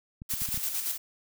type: clicks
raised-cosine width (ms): 5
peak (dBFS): -28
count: 6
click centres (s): 0.219 / 0.338 / 0.419 / 0.488 / 0.543 / 0.576
type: noise with tremolo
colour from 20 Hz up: blue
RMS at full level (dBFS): -30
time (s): 0.29-0.98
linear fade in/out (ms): 20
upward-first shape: square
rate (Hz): 8.8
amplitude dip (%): 45
effects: none